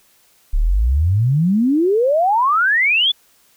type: exponential sweep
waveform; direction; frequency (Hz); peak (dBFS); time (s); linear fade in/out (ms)
sine; up; 32.91 to 3520; -12; 0.53-3.12; 10
effects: white hiss -55 dBFS RMS until 3.56 s